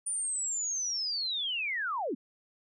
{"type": "linear sweep", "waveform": "sine", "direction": "down", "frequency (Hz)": [9397, 207.7], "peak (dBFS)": -30, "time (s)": [0.06, 2.15], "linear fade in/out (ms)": 10, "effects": []}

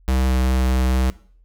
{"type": "tone with pitch glide", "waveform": "square", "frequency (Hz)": [64.8, 64.13], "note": ["C2", "C2"], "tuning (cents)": [-16, -34], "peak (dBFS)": -17, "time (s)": [0.08, 1.1], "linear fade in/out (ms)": 0, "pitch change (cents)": -18, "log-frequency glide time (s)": [0.27, 0.38], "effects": ["noise-tail reverb RT60 0.5 s tail -19 dB re dry", "added 42 Hz sine -49 dBFS peak until 1.44 s"]}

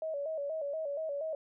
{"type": "tone with vibrato", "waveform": "sine", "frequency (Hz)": 601, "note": "D5", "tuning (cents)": 40, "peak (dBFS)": -33, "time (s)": [0.02, 1.35], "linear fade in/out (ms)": 2, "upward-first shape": "square", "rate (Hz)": 4.2, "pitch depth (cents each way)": 99, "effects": []}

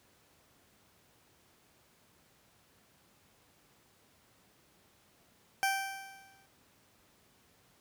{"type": "tone with exponential decay", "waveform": "20% pulse", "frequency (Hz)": 780, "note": "G5", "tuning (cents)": -9, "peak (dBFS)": -21, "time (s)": [5.63, 6.46], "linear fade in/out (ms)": 0, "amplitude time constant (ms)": 180, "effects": ["pink hiss -66 dBFS RMS until 7.8 s", "high-pass 80 Hz 12 dB/octave"]}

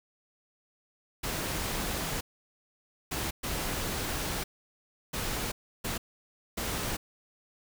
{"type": "noise bursts at uneven times", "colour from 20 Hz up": "pink", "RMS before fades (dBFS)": -33, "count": 6, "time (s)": [[1.23, 2.21], [3.11, 3.31], [3.43, 4.44], [5.13, 5.52], [5.84, 5.98], [6.57, 6.97]], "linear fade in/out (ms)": 10, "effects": []}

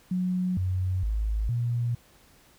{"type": "tone with pitch steps", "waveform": "sine", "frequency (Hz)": [182.5, 92.4, 53.5, 119.4], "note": ["F#3", "F#2", "A1", "A#2"], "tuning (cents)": [-24, -2, -48, 42], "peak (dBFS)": -24, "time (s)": [0.11, 1.95], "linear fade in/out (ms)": 5, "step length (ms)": 460, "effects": ["pink hiss -58 dBFS RMS until 2.58 s"]}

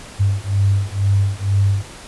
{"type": "beating tone pair", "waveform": "sine", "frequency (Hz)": [98, 100.1], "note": ["G2", "G2"], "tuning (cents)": [0, 37], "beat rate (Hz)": 2.1, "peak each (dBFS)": -17, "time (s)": [0.19, 1.83], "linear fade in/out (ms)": 20, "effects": ["pink hiss -37 dBFS RMS until 2.07 s", "resampled to 24000 Hz"]}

